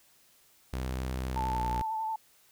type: tone with pitch glide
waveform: sawtooth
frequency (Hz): 64.2 to 61.05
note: C2 to B1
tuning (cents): -32 to -19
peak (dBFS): -28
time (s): 0.73-1.82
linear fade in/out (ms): 0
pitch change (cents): -87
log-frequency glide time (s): 1.47-1.58
type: tone with vibrato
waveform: sine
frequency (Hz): 882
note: A5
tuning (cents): +4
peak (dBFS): -30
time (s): 1.36-2.16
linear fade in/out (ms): 5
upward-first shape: triangle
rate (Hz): 11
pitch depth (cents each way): 34
effects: white hiss -63 dBFS RMS until 2.51 s